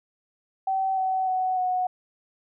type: tone with pitch steps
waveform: sine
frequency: 767 / 756 / 745.2 / 734.5 Hz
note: G5 / F#5 / F#5 / F#5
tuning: -38 / +37 / +12 / -13 cents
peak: -22 dBFS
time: 0.67-1.87 s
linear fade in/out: 5 ms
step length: 300 ms
effects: none